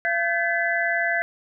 sine tone cluster, 682 / 1541 / 1724 / 2005 Hz, F5 / G6 / A6 / B6, -41 / -30 / -36 / +26 cents, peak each -26 dBFS, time 0.05-1.22 s, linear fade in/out 0 ms, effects none

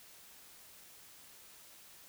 silence, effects white hiss -57 dBFS RMS until 2.08 s

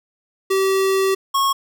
square tone pair in turn, 385.2 / 1094.6 Hz, G4 / C#6, -30 / -22 cents, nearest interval octave + tritone, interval 1808 cents, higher second, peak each -16 dBFS, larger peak neither, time 0.5-1.15 / 1.34-1.53 s, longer first, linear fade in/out 10 ms, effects none

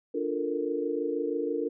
sine chord, Bb major seventh, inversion first, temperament equal, 293.7 / 349.2 / 440 / 466.2 Hz, D4 / F4 / A4 / Bb4, 0 / 0 / 0 / 0 cents, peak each -33 / -34 / -34 / -31 dBFS, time 0.14-1.69 s, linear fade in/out 10 ms, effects none

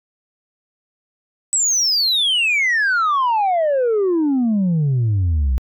sine exponential sweep, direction down, 8020 to 60.3 Hz, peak -12 dBFS, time 1.53-5.58 s, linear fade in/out 0 ms, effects tanh soft clip ceiling -13 dBFS

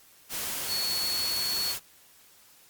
sine tone in noise, 4390 Hz, C#8, 18 cents flat, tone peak -28 dBFS, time 0.67-1.75 s, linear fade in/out 50 ms, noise white, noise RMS -33 dBFS, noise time 0.29-1.8 s, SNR +2 dB, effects white hiss -57 dBFS RMS until 2.69 s + Opus 48 kbps

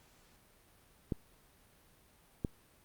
clicks, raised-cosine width 3 ms, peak -20 dBFS, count 2, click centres 1.122 / 2.448 s, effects pink hiss -65 dBFS RMS until 2.84 s + Opus 48 kbps

